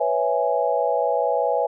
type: chord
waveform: sine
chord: C# minor seventh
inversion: third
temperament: equal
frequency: 493.9 / 554.4 / 659.3 / 830.6 Hz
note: B4 / C#5 / E5 / G#5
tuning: 0 / 0 / 0 / 0 cents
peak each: -24 dBFS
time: 0-1.67 s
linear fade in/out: 10 ms
effects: none